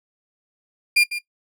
35% pulse tone with echo, 2406 Hz, D7, 41 cents sharp, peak -10 dBFS, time 0.96-1.04 s, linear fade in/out 10 ms, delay 150 ms, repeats 1, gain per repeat -12 dB, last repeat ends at 1.19 s, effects noise-tail reverb RT60 0.1 s tail -17 dB re dry + low-pass 12000 Hz 12 dB/octave

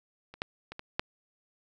clicks, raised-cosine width 0.3 ms, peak -30 / -15 / -25 / -23 / -11 dBFS, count 5, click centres 0.34 / 0.419 / 0.72 / 0.794 / 0.995 s, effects none

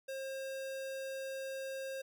square tone, 535 Hz, C5, 38 cents sharp, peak -40 dBFS, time 0.08-2.02 s, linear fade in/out 10 ms, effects none

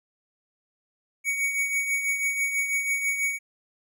square tone with tremolo, 2243 Hz, C#7, 20 cents sharp, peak -22 dBFS, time 1.24-3.39 s, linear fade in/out 50 ms, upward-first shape triangle, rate 6.1 Hz, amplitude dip 60%, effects none

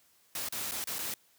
white noise with dropouts, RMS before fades -36 dBFS, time 0.35-1.14 s, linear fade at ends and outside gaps 2 ms, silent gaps 0.487-0.523 / 0.712-0.718 / 0.841-0.872 / 0.985-0.989 s, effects white hiss -66 dBFS RMS until 1.38 s + high-pass 60 Hz 12 dB/octave

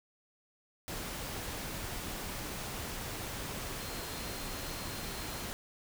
sine tone in noise, 4186 Hz, C8, in tune, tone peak -51 dBFS, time 3.8-5.45 s, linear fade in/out 0 ms, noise pink, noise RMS -40 dBFS, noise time 0.88-5.53 s, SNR -14 dB, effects none

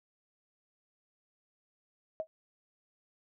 sine tone with exponential decay, 634 Hz, D#5, 32 cents sharp, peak -28 dBFS, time 2.2-2.27 s, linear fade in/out 0 ms, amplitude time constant 15 ms, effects none

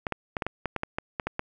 clicks, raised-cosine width 0.5 ms, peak -13 dBFS, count 12, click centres 0.068 / 0.123 / 0.368 / 0.422 / 0.466 / 0.657 / 0.763 / 0.834 / 0.985 / 1.198 / 1.27 / 1.394 s, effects none

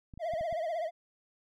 clicks, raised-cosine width 5 ms, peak -34 dBFS, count 5, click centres 0.138 / 0.176 / 0.337 / 0.41 / 0.527 s
triangle tone with vibrato, 659.3 Hz, E5, in tune, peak -29 dBFS, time 0.19-0.91 s, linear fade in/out 50 ms, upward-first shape triangle, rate 16 Hz, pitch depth 130 cents each way
effects none

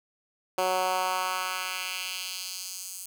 10% pulse tone with high-pass filter sweep, 185 Hz, F#3, in tune, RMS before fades -31 dBFS, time 0.58-3.06 s, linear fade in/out 2 ms, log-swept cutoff 500 to 8400 Hz, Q 1.4, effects none

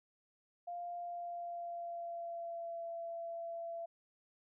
sine tone with pitch glide, 698.5 to 673.9 Hz, F5 to E5, 0 to +38 cents, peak -40 dBFS, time 0.67-3.86 s, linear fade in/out 10 ms, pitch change -62 cents, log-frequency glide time 0.97-2.84 s, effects none

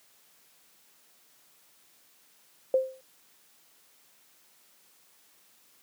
sine tone with exponential decay, 523 Hz, C5, 1 cent flat, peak -17 dBFS, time 2.74-3.01 s, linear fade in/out 2 ms, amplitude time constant 58 ms, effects white hiss -62 dBFS RMS until 5.82 s + high-pass 150 Hz 12 dB/octave

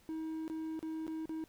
triangle tone with dropouts, 318.2 Hz, D#4, 39 cents sharp, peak -35 dBFS, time 0.09-1.44 s, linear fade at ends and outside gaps 0 ms, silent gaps 0.479-0.499 / 0.792-0.828 / 1.067-1.079 / 1.256-1.294 s, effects pink hiss -66 dBFS RMS until 1.48 s

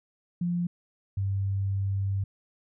sine tone pair in turn, 174.61 / 98 Hz, F3 / G2, 0 / 0 cents, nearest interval minor seventh, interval 1000 cents, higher first, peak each -25 dBFS, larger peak neither, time 0.41-0.67 / 1.17-2.24 s, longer second, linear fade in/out 5 ms, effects none

